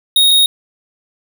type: tone pair in turn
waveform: square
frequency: 3742 / 3742 Hz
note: A#7 / A#7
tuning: +6 / +6 cents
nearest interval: unison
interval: 0 cents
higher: neither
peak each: -8 dBFS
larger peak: neither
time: 0.16-0.31 / 0.31-0.46 s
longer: neither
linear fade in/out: 2 ms
effects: none